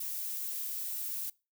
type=noise; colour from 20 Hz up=violet; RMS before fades=-37 dBFS; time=0-1.3 s; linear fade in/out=5 ms; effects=noise-tail reverb RT60 0.3 s tail -24 dB re dry